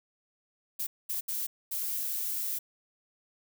violet noise bursts at uneven times, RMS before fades -33 dBFS, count 4, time 0.79-0.87 / 1.09-1.21 / 1.28-1.47 / 1.71-2.59 s, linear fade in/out 10 ms, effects none

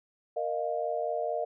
sine chord, Bb suspended fourth, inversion none, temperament equal with one note detuned, 466.2 / 614 / 698.5 Hz, Bb4 / Eb5 / F5, 0 / -23 / 0 cents, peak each -34 / -32 / -33 dBFS, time 0.36-1.45 s, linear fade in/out 10 ms, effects none

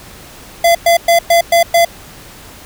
square tone bursts, 680 Hz, F5, 46 cents flat, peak -7 dBFS, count 6, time 0.64-1.85 s, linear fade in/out 5 ms, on 110 ms, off 110 ms, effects pink hiss -36 dBFS RMS until 2.65 s

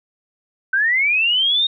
sine linear sweep, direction up, 1508 to 3729 Hz, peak -14 dBFS, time 0.73-1.67 s, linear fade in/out 5 ms, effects none

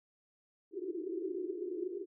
pink band-pass noise, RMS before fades -39 dBFS, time 0.71-2.06 s, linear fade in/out 50 ms, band 330 to 400 Hz, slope 96 dB/octave, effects none

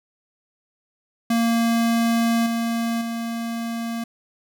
square tone with level steps, 231.1 Hz, A#3, 15 cents flat, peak -18 / -22 / -26 dBFS, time 1.3-4.04 s, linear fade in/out 5 ms, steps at 2.46 / 3.01 s, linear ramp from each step 5 ms, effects none

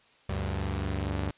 sawtooth tone pair together, 72.5 / 96.85 Hz, D2 / G2, -22 / -20 cents, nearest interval perfect fourth, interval 502 cents, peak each -28 dBFS, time 0.29-1.31 s, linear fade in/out 5 ms, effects white hiss -61 dBFS RMS until 1.37 s + resampled to 8000 Hz

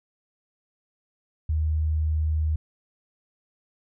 sine tone, 77.78 Hz, D#2, in tune, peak -21 dBFS, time 1.49-2.56 s, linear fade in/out 5 ms, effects none

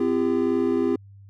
triangle tone cluster, 258.2 / 341.2 / 400.6 Hz, C4 / F4 / G4, -23 / -40 / +38 cents, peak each -22 dBFS, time 0-0.96 s, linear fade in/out 5 ms, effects added 99 Hz sine -44 dBFS peak until 1.29 s

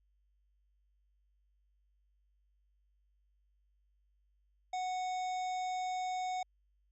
harmonic tone, 738 Hz, F#5, 5 cents flat, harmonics 1 / 3 / 5 / 7 / 9 / 10, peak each -34 / -48 / -51 / -58 / -55 / -60 dBFS, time 4.73-6.43 s, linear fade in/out 5 ms, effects added 50 Hz sine -70 dBFS peak until 6.91 s

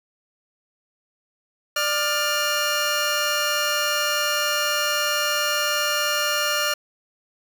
15% pulse tone pair together, 592.8 / 1410 Hz, D5 / F6, +16 / +16 cents, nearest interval octave + minor third, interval 1500 cents, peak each -18 / -16 dBFS, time 1.76-6.74 s, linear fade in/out 5 ms, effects none

